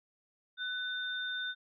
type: tone pair together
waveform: sine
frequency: 1498 / 3608 Hz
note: F#6 / A7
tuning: +21 / +43 cents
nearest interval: octave + minor third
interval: 1522 cents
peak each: -36 / -38 dBFS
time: 0.57-1.55 s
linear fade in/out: 50 ms
effects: none